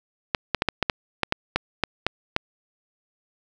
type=clicks; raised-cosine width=0.3 ms; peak=-4 dBFS; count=12; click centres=0.348 / 0.547 / 0.621 / 0.687 / 0.827 / 0.898 / 1.233 / 1.324 / 1.56 / 1.837 / 2.066 / 2.364 s; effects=none